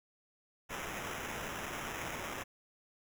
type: noise with sample-and-hold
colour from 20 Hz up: violet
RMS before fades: -41 dBFS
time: 0.69-2.44 s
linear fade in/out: 20 ms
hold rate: 4410 Hz
effects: none